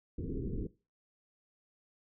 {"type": "low-pass noise", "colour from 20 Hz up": "pink", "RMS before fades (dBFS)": -37, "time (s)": [0.18, 0.67], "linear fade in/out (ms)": 5, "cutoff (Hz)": 460, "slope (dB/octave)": 96, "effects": ["noise-tail reverb RT60 0.3 s tail -19 dB re dry"]}